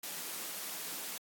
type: high-pass noise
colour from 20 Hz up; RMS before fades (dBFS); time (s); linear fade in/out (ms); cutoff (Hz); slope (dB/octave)
white; -41; 0.03-1.18; 5; 150; 96
effects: AAC 64 kbps